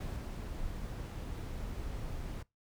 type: noise with level steps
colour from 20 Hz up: brown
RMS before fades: -38 / -40 dBFS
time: 0-2.43 s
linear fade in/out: 10 ms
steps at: 0.16 s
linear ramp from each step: 2 ms
effects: noise-tail reverb RT60 0.2 s tail -23 dB re dry